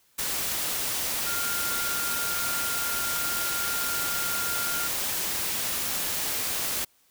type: tone in noise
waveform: sine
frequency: 1400 Hz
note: F6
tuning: 4 cents sharp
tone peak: -32 dBFS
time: 1.26-4.88 s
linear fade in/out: 10 ms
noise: white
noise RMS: -29 dBFS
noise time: 0.18-6.85 s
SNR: -6 dB
effects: white hiss -64 dBFS RMS until 7.1 s